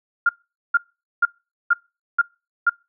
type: tone bursts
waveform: sine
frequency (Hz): 1403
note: F6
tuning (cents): +8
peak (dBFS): -12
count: 6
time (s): 0.26-2.696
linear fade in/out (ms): 5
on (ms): 31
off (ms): 450
effects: noise-tail reverb RT60 0.3 s tail -26 dB re dry